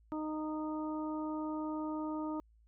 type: harmonic tone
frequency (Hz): 308.6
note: D#4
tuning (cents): -14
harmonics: 1 / 2 / 3 / 4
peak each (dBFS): -36 / -45 / -44 / -47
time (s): 0.12-2.4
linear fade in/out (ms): 0
effects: added 55 Hz sine -62 dBFS peak until 2.67 s